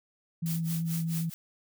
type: tone with vibrato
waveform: sine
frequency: 164.81 Hz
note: E3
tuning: in tune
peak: -28 dBFS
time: 0.42-1.3 s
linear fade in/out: 10 ms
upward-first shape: triangle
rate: 7.7 Hz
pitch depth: 18 cents each way
type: noise with tremolo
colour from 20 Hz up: blue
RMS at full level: -37 dBFS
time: 0.46-1.34 s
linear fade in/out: 0 ms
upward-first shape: sine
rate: 4.6 Hz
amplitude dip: 95%
effects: none